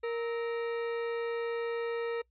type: harmonic tone with a mistuned harmonic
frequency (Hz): 466.2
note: A#4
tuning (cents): 0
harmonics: 1 / 2 / 3 / 4 / 5 / 6 / 8 / 9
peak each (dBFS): -31 / -46 / -44 / -45 / -48 / -53 / -56 / -61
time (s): 0.03-2.22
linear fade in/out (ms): 10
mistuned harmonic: 3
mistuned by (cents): -130
effects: noise-tail reverb RT60 0.1 s tail -24 dB re dry + added 60 Hz sine -70 dBFS peak until 2.3 s